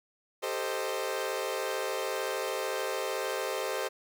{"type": "chord", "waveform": "sawtooth", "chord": "A half-diminished seventh", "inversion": "third", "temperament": "equal with one note detuned", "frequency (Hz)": [392, 445.4, 523.3, 622.3], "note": ["G4", "A4", "C5", "Eb5"], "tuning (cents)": [0, 21, 0, 0], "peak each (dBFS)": [-33, -33, -31, -34], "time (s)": [0.42, 3.89], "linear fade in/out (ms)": 20, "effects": []}